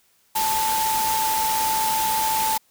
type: tone in noise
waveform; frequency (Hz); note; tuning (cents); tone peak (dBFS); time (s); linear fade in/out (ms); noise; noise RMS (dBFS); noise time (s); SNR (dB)
sine; 880; A5; 0; -21; 0.35-2.58; 10; white; -26; 0.35-2.58; +2
effects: white hiss -62 dBFS RMS until 2.7 s